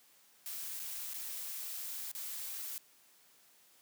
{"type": "noise with dropouts", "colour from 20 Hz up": "blue", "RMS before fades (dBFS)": -42, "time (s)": [0.46, 2.78], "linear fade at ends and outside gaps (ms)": 0, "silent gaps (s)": [[0.794, 0.799], [1.135, 1.142], [2.115, 2.15]], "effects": ["white hiss -65 dBFS RMS until 3.81 s", "high-pass 150 Hz 12 dB/octave"]}